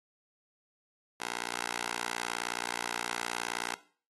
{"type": "tone with high-pass filter", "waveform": "10% pulse", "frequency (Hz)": 59.1, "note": "A#1", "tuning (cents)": 24, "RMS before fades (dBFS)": -37, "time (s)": [1.2, 3.75], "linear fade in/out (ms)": 5, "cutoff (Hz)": 760, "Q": 0.66, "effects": ["noise-tail reverb RT60 0.4 s tail -17 dB re dry", "AAC 32 kbps"]}